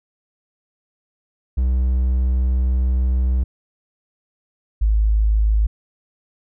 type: tone pair in turn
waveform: triangle / sine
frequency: 63.3 / 53.23 Hz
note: B1 / G#1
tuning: +43 / +43 cents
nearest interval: minor third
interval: 300 cents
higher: first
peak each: -13 dBFS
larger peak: neither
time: 1.57-3.44 / 4.81-5.67 s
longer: first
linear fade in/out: 10 ms
effects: none